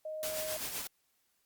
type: tone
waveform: sine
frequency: 622.3 Hz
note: D#5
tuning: in tune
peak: -37 dBFS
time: 0.05-0.57 s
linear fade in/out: 5 ms
type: noise with tremolo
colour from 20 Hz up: white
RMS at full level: -37 dBFS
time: 0.23-0.87 s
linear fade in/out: 0 ms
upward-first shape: sine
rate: 7.8 Hz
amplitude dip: 45%
effects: white hiss -75 dBFS RMS until 1.45 s + Opus 48 kbps